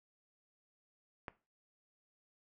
click, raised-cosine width 0.5 ms, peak -26 dBFS, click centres 1.282 s, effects noise-tail reverb RT60 0.3 s tail -18 dB re dry

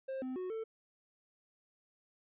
triangle tone with pitch steps, 531 / 257.6 / 367.7 / 445.3 Hz, C5 / C4 / F#4 / A4, +25 / -27 / -11 / +21 cents, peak -35 dBFS, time 0.08-0.64 s, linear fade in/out 10 ms, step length 140 ms, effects resampled to 8000 Hz

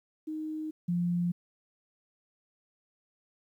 sine tone pair in turn, 311.1 / 174.6 Hz, D#4 / F3, 0 / 0 cents, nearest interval minor seventh, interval 1000 cents, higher first, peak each -33 / -26 dBFS, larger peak second, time 0.27-0.71 / 0.88-1.32 s, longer neither, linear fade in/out 10 ms, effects 11-bit

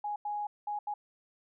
sine tone bursts at uneven times, 830.6 Hz, G#5, in tune, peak -32 dBFS, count 4, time 0.04-0.16 / 0.25-0.47 / 0.67-0.79 / 0.87-0.94 s, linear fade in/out 5 ms, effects none

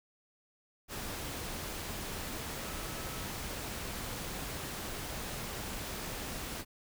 sine tone in noise, 1297 Hz, E6, 28 cents flat, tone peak -51 dBFS, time 2.61-3.28 s, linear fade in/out 50 ms, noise pink, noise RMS -40 dBFS, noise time 0.88-6.65 s, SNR -14 dB, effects none

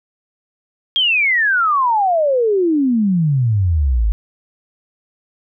sine exponential sweep, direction down, 3278 to 49.41 Hz, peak -12 dBFS, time 0.96-4.12 s, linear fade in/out 0 ms, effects none

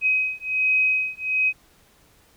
sine beating tone pair, 2527 / 2528.3 Hz, D#7 / D#7, +26 / +27 cents, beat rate 1.3 Hz, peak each -22 dBFS, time 0.01-1.53 s, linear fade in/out 50 ms, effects pink hiss -57 dBFS RMS until 2.36 s

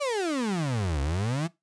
35% pulse exponential two-way sweep, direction down then up, 601 to 67 to 174 Hz, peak -24 dBFS, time 0-1.48 s, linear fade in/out 20 ms, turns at 1.01 s, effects noise-tail reverb RT60 0.2 s tail -20 dB re dry + resampled to 22050 Hz

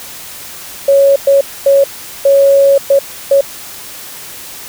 sine tone bursts at uneven times, 554 Hz, C#5, 1 cent flat, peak -4 dBFS, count 6, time 0.88-1.16 / 1.27-1.41 / 1.66-1.84 / 2.25-2.78 / 2.9-2.99 / 3.31-3.41 s, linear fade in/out 5 ms, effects white hiss -29 dBFS RMS until 4.68 s

